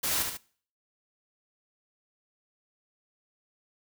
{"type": "noise with echo", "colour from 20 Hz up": "white", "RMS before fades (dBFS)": -29, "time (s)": [0.03, 0.23], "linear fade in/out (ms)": 10, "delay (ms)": 72, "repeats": 2, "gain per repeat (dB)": -5, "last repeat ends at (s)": 0.374, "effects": ["noise-tail reverb RT60 0.5 s tail -22 dB re dry"]}